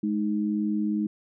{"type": "tone pair together", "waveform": "sine", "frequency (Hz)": [210.2, 312.2], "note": ["G#3", "D#4"], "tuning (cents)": [21, 6], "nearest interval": "perfect fifth", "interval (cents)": 685, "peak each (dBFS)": [-25, -28], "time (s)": [0.03, 1.07], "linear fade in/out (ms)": 5, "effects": []}